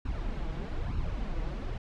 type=noise with flanger; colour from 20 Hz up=brown; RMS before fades=-33 dBFS; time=0.05-1.78 s; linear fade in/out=5 ms; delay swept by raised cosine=0.73 to 6.23 ms; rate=1.1 Hz; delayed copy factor=+0.7; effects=low-pass 4000 Hz 12 dB/octave